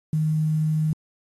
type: tone with quantisation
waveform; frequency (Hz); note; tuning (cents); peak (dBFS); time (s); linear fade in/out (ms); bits
sine; 155.56; D#3; 0; -19; 0.13-0.93; 2; 8
effects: AAC 32 kbps